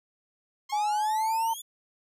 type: exponential sweep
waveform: 10% pulse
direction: up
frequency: 1046.5 to 3520 Hz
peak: -30 dBFS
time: 0.69-1.62 s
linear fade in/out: 10 ms
type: tone with pitch glide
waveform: sine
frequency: 839 to 904.4 Hz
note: G#5 to A5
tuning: +17 to +47 cents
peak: -24 dBFS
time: 0.72-1.54 s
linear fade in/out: 10 ms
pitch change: +130 cents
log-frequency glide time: 0.93-1.41 s
effects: resampled to 32000 Hz